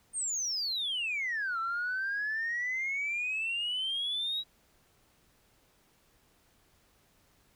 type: exponential two-way sweep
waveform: sine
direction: down then up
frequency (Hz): 8920 to 1324 to 3881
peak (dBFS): -29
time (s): 0.13-4.44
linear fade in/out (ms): 50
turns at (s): 1.59
effects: tanh soft clip ceiling -27 dBFS + pink hiss -67 dBFS RMS until 7.55 s